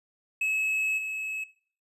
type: tone with level steps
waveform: triangle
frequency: 2581 Hz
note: E7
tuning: 37 cents flat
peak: -23 / -29 dBFS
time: 0.41-1.44 s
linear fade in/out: 5 ms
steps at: 0.97 s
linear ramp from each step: 20 ms
effects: noise-tail reverb RT60 0.5 s tail -19 dB re dry + resampled to 32000 Hz